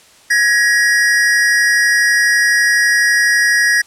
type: tone pair together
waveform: square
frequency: 1668 / 1900 Hz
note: G#6 / A#6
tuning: +7 / +33 cents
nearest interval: major second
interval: 226 cents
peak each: -14 / -13 dBFS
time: 0.3-3.82 s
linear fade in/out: 10 ms
effects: white hiss -46 dBFS RMS until 3.86 s + low-pass 9000 Hz 12 dB/octave